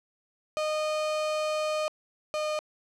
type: tone pair in turn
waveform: 35% pulse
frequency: 615 / 611.1 Hz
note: D#5 / D#5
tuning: -20 / -31 cents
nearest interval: unison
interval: 11 cents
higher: first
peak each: -25 / -26 dBFS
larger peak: first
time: 0.57-1.88 / 2.34-2.59 s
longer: first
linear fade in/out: 0 ms
effects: low-pass 7000 Hz 12 dB/octave